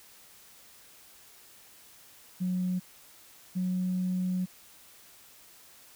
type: tone pair in turn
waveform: sine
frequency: 182.5 / 183.35 Hz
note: F#3 / F#3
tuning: -24 / -15 cents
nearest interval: unison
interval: 9 cents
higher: second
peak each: -26 dBFS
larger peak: neither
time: 2.4-2.8 / 3.55-4.46 s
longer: second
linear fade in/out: 20 ms
effects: tanh soft clip ceiling -22 dBFS + white hiss -55 dBFS RMS until 5.95 s